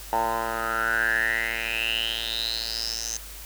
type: tone with band-pass filter sweep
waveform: 10% pulse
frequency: 113.7 Hz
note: A#2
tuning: 43 cents flat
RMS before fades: -27 dBFS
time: 0.13-3.17 s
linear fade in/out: 0 ms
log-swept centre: 890 to 6300 Hz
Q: 9
effects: added 50 Hz sine -42 dBFS peak until 3.45 s + white hiss -42 dBFS RMS until 3.45 s